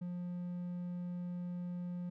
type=tone; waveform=triangle; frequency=177 Hz; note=F3; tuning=23 cents sharp; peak=-36 dBFS; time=0.01-2.1 s; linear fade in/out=10 ms; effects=none